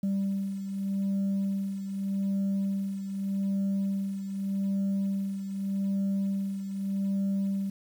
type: beating tone pair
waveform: sine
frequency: 196 / 196.83 Hz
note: G3 / G3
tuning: 0 / +7 cents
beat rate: 0.83 Hz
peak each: -26 / -32 dBFS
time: 0.03-7.7 s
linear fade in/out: 5 ms
effects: tanh soft clip ceiling -24 dBFS + 9-bit